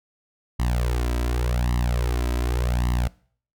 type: tone with flanger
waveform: sawtooth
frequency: 60.3 Hz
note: B1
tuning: 41 cents flat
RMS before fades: -23 dBFS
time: 0.59-3.08 s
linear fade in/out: 10 ms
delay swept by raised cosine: 1 to 3.1 ms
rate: 0.87 Hz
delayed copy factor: +1
effects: noise-tail reverb RT60 0.5 s tail -22 dB re dry